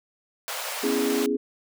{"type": "high-pass noise", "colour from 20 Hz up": "pink", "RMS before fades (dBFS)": -32, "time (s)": [0.48, 1.26], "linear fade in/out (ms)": 0, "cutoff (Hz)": 510, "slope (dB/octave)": 48}
{"type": "chord", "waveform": "sine", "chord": "C# minor seventh", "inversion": "third", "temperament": "equal with one note detuned", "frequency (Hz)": [246.9, 275.7, 329.6, 415.3], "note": ["B3", "C#4", "E4", "G#4"], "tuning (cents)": [0, -9, 0, 0], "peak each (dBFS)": [-29, -27, -31, -25], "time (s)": [0.83, 1.37], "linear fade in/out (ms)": 10}
{"effects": []}